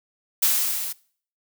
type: noise with level ramp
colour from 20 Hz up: blue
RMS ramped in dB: -18 to -31 dBFS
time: 0.42-0.93 s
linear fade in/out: 10 ms
effects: noise-tail reverb RT60 0.5 s tail -22 dB re dry